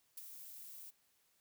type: noise with ADSR envelope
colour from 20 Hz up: violet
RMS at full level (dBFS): -45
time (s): 0.17-0.91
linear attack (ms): 7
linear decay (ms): 22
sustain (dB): -7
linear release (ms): 17
effects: white hiss -75 dBFS RMS until 1.4 s